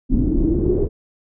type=noise with low-pass filter sweep; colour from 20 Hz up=brown; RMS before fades=-17 dBFS; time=0.09-0.89 s; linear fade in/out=50 ms; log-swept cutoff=260 to 410 Hz; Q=8.3; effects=none